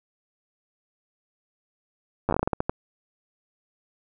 slowing click train, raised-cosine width 1 ms, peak -9 dBFS, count 12, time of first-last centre 2.29-2.695 s, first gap 9 ms, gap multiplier 1.26, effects none

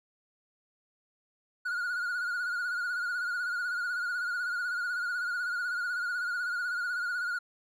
triangle tone with vibrato, 1440 Hz, F#6, 47 cents flat, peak -28 dBFS, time 1.65-7.39 s, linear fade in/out 10 ms, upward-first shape sine, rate 16 Hz, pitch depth 57 cents each way, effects none

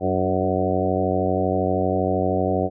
harmonic tone with a mistuned harmonic, 92.7 Hz, F#2, 4 cents sharp, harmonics 1 / 2 / 3 / 4 / 5 / 6 / 7 / 8, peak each -27 / -27 / -27 / -27 / -27 / -27 / -27 / -27 dBFS, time 0-2.7 s, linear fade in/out 50 ms, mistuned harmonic 3, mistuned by +33 cents, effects none

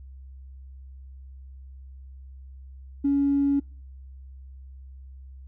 triangle tone with tanh clipping, 280.9 Hz, C#4, 23 cents sharp, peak -19 dBFS, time 3.04-3.6 s, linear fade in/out 10 ms, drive 4 dB, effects noise-tail reverb RT60 0.4 s tail -26 dB re dry + added 66 Hz sine -41 dBFS peak until 5.47 s

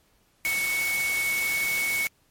sine tone in noise, 2217 Hz, C#7, in tune, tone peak -24 dBFS, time 0.45-2.07 s, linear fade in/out 0 ms, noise white, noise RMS -32 dBFS, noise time 0.45-2.07 s, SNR +5 dB, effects pink hiss -65 dBFS RMS until 2.3 s + MP3 64 kbps

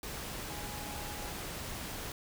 sine tone in noise, 830.6 Hz, G#5, in tune, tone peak -48 dBFS, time 0.5-1.32 s, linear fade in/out 2 ms, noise pink, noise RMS -41 dBFS, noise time 0.03-2.12 s, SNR -10 dB, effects none

